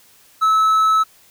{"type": "tone", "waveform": "triangle", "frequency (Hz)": 1300, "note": "E6", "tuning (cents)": -24, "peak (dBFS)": -10, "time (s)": [0.41, 1.04], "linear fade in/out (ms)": 20, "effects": ["white hiss -51 dBFS RMS until 1.3 s"]}